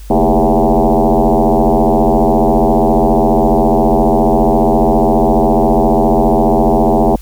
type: tone with frequency modulation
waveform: sine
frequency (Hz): 217.2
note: A3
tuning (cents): -22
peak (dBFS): -7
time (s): 0.1-7.16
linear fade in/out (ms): 5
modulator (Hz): 89.8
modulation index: 6.9
effects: added 50 Hz sine -28 dBFS peak until 7.21 s + white hiss -43 dBFS RMS until 7.21 s